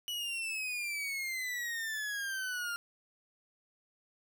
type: exponential sweep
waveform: 40% pulse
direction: down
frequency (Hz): 2960 to 1392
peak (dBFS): -34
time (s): 0.08-2.76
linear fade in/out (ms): 0
effects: none